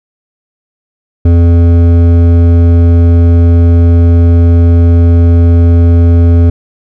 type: tone with hard clipping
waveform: sine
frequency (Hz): 85.1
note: F2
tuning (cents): -44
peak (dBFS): -4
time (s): 1.25-6.5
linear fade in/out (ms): 5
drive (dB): 11
effects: none